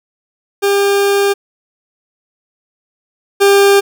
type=tone pair in turn; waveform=40% pulse; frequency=400.3 / 398.9 Hz; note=G4 / G4; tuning=+36 / +30 cents; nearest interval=unison; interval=6 cents; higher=first; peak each=-9 / -5 dBFS; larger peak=second; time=0.62-1.34 / 3.4-3.81 s; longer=first; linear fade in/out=20 ms; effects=none